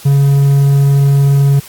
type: tone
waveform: triangle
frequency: 139.7 Hz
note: C#3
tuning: 14 cents sharp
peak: -4 dBFS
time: 0.05-1.6 s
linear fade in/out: 10 ms
effects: white hiss -35 dBFS RMS until 1.68 s + AAC 64 kbps